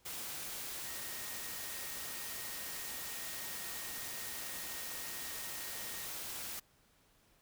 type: tone in noise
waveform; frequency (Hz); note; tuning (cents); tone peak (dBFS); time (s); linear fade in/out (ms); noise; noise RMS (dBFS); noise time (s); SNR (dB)
sine; 1864.7; A#6; 0; -53; 0.85-6.07; 10; white; -43; 0.05-6.6; -13
effects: pink hiss -69 dBFS RMS until 7.41 s